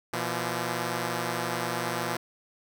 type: tone pair together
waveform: 5% pulse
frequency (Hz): 120.49 / 170.4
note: B2 / F3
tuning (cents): -42 / -42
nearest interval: tritone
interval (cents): 600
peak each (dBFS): -20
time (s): 0.13-2.17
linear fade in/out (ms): 5
effects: none